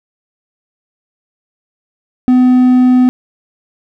triangle tone, 252.1 Hz, B3, 36 cents sharp, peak -3 dBFS, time 2.28-3.09 s, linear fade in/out 0 ms, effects none

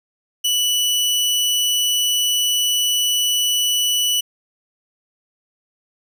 sawtooth tone, 2960 Hz, F#7, in tune, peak -13 dBFS, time 0.44-4.21 s, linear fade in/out 10 ms, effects none

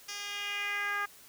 10% pulse tone with band-pass filter sweep, 407.7 Hz, G#4, 32 cents flat, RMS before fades -35 dBFS, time 0.08-1.06 s, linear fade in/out 10 ms, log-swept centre 4800 to 1400 Hz, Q 2.4, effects white hiss -55 dBFS RMS until 1.28 s

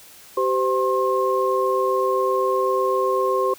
sine tone cluster, 386.2 / 514 / 1068 Hz, G4 / C5 / C6, -26 / -31 / +35 cents, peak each -22 dBFS, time 0.37-3.54 s, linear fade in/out 5 ms, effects white hiss -46 dBFS RMS until 3.58 s

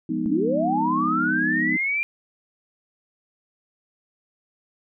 sine chord, F half-diminished seventh, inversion none, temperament equal, 174.61 / 207.7 / 246.9 / 311.1 Hz, F3 / Ab3 / Cb4 / Eb4, 0 / 0 / 0 / 0 cents, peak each -31 / -31 / -27 / -26 dBFS, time 0.09-1.77 s, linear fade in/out 5 ms
sine linear sweep, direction up, 207.7 to 2399 Hz, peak -21 dBFS, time 0.26-2.03 s, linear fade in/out 0 ms
effects none

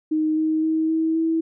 sine tone with pitch steps, 311.1 / 314.5 / 318 / 321.5 / 325.1 Hz, D#4 / D#4 / D#4 / E4 / E4, 0 / +19 / +38 / -43 / -24 cents, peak -18 dBFS, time 0.11-1.41 s, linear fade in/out 10 ms, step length 260 ms, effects none

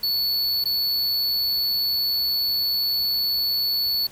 square tone with dropouts, 4435 Hz, C#8, in tune, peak -21 dBFS, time 0.03-4.07 s, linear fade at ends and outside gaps 5 ms, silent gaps 0.641-0.655 s, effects pink hiss -47 dBFS RMS until 4.11 s

